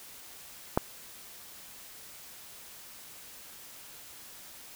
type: click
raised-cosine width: 1 ms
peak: -9 dBFS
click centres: 0.775 s
effects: white hiss -49 dBFS RMS until 4.75 s